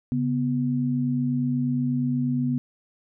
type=tone pair together; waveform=sine; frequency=138.57 / 246.9 Hz; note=C#3 / B3; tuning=0 / 0 cents; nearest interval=minor seventh; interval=1000 cents; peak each=-26 / -23 dBFS; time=0.12-2.58 s; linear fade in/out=0 ms; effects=none